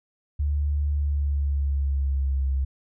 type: tone with pitch glide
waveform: sine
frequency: 72.8 to 67.14 Hz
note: D2 to C2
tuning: -15 to +45 cents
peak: -21 dBFS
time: 0.39-2.65 s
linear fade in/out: 10 ms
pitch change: -140 cents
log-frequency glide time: 0.92-2.46 s
effects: none